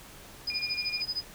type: tone with tremolo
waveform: sine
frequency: 5000 Hz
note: D#8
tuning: 8 cents sharp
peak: -27 dBFS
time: 0.47-1.23 s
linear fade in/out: 5 ms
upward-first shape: sine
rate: 13 Hz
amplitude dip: 95%
type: tone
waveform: sine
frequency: 2417 Hz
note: D7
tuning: 49 cents sharp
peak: -34 dBFS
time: 0.5-1.02 s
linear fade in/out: 0 ms
effects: pink hiss -49 dBFS RMS until 1.34 s